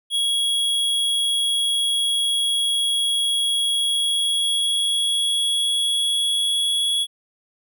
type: tone with pitch glide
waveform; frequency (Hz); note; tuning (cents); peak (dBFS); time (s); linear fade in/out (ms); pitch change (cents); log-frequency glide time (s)
square; 3322 to 3355; G#7 to G#7; 0 to +17; -19; 0.1-7.07; 50; +17; 3.74-6.88
effects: none